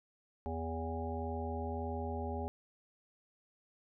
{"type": "harmonic tone", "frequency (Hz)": 81.7, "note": "E2", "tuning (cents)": -15, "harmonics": [1, 3, 5, 7, 9, 10], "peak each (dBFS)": [-39, -43, -43, -46, -47, -44], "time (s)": [0.46, 2.48], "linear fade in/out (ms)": 0, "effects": []}